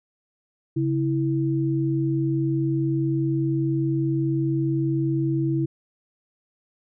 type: tone pair together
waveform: sine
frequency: 137.6 / 327.3 Hz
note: C#3 / E4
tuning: -12 / -12 cents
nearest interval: octave + minor third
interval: 1500 cents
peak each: -23 dBFS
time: 0.76-5.66 s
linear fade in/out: 10 ms
effects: none